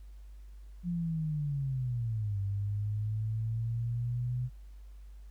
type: linear two-way sweep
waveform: sine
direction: down then up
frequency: 177.3 to 98 to 125.8 Hz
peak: -30 dBFS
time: 0.83-4.5 s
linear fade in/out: 50 ms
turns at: 2.4 s
effects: added 50 Hz sine -46 dBFS peak until 5.3 s + pink hiss -70 dBFS RMS until 5.3 s